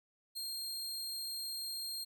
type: tone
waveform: sawtooth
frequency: 4211 Hz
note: C8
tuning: 10 cents sharp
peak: -36 dBFS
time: 0.35-2.05 s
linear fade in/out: 20 ms
effects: none